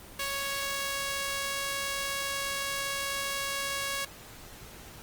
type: tone with high-pass filter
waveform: sawtooth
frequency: 554.4 Hz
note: C#5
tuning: in tune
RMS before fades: -33 dBFS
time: 0.19-4.05 s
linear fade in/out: 5 ms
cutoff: 1300 Hz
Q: 0.57
effects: pink hiss -48 dBFS RMS until 5.02 s + Opus 24 kbps